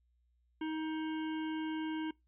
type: harmonic tone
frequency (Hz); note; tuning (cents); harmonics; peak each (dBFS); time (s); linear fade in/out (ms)
314.8; D#4; +20; 1 / 3 / 5 / 7 / 9 / 10; -35 / -45 / -49 / -52 / -54 / -55; 0.61-2.11; 5
effects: noise-tail reverb RT60 0.2 s tail -23 dB re dry + added 60 Hz sine -70 dBFS peak until 2.27 s